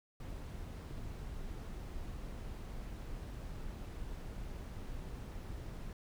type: noise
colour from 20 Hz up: brown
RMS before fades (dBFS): -44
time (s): 0.2-5.93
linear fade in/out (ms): 2
effects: none